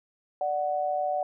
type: tone pair together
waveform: sine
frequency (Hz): 589 / 742.1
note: D5 / F#5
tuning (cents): +5 / +5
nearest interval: major third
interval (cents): 400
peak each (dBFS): -29 / -27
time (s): 0.41-1.23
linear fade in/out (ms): 2
effects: none